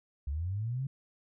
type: linear sweep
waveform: sine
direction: up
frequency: 65.6 to 139.3 Hz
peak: -31 dBFS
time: 0.27-0.87 s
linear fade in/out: 5 ms
effects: none